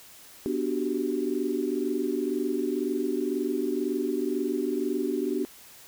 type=chord; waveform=sine; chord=G major seventh; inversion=first; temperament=equal; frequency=246.9 / 293.7 / 370 / 392 Hz; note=B3 / D4 / F#4 / G4; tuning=0 / 0 / 0 / 0 cents; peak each=-32 / -30 / -30 / -32 dBFS; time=0.46-5.45 s; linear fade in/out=0 ms; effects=white hiss -50 dBFS RMS until 5.87 s